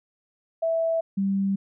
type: tone pair in turn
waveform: sine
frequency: 657 / 195.83 Hz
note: E5 / G3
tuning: -6 / -1 cents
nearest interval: octave + major sixth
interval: 2095 cents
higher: first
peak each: -21 dBFS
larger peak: neither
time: 0.62-1.01 / 1.17-1.56 s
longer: neither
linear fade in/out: 10 ms
effects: none